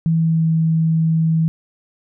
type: tone with pitch glide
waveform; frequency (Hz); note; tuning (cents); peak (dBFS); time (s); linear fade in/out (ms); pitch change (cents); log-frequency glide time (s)
sine; 163.3 to 161.61; E3 to E3; -16 to -34; -13; 0.06-1.48; 0; -18; 0.16-0.5
effects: none